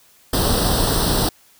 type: noise with comb filter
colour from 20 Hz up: pink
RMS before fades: -18 dBFS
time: 0.33-1.29 s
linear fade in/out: 5 ms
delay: 0.22 ms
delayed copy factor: +0.85
effects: white hiss -53 dBFS RMS until 1.59 s